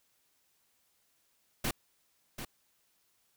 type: noise with echo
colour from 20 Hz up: pink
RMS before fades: -32 dBFS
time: 1.64-1.71 s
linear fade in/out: 5 ms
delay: 740 ms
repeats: 1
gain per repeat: -9 dB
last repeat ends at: 2.45 s
effects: white hiss -73 dBFS RMS until 3.36 s